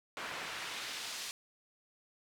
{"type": "noise with band-pass filter sweep", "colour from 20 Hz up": "pink", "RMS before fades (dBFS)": -42, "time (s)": [0.17, 1.31], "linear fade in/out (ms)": 0, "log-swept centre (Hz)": [1500, 5100], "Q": 0.81, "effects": []}